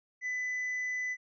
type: tone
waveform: triangle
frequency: 2000 Hz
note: B6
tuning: 21 cents sharp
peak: -30 dBFS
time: 0.21-1.17 s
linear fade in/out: 50 ms
effects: resampled to 16000 Hz